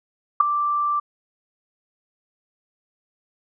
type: tone with ADSR envelope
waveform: sine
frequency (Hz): 1174.7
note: D6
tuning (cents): 0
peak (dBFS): -6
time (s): 0.4-1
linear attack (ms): 8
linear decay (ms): 4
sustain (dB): -13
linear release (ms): 9
effects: none

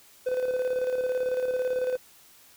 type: tone with tremolo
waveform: triangle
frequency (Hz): 506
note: B4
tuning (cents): +42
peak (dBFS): -21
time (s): 0.26-1.97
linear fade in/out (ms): 10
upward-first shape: square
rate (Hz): 18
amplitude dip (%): 45
effects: white hiss -55 dBFS RMS until 2.56 s

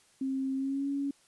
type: tone with pitch glide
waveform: sine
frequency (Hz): 266.8 to 279.7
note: C4 to C#4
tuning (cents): +34 to +16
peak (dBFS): -29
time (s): 0.21-1.11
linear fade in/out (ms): 5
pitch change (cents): +82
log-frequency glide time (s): 0.56-0.88
effects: white hiss -64 dBFS RMS until 1.27 s + resampled to 24000 Hz

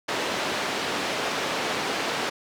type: band-pass noise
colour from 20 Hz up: pink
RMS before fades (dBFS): -28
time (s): 0.08-2.3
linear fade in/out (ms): 10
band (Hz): 310 to 4600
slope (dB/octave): 12
effects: none

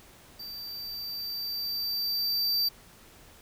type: tone with level ramp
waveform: square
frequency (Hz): 4659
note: D8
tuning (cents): -15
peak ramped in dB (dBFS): -39 to -24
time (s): 0.39-2.69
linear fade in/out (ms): 10
effects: pink hiss -54 dBFS RMS until 3.41 s

